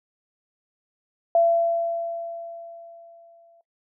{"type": "tone with exponential decay", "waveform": "sine", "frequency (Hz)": 675, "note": "E5", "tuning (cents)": 41, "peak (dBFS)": -14, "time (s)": [1.35, 3.61], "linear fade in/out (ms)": 2, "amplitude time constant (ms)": 490, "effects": ["noise-tail reverb RT60 0.1 s tail -18 dB re dry"]}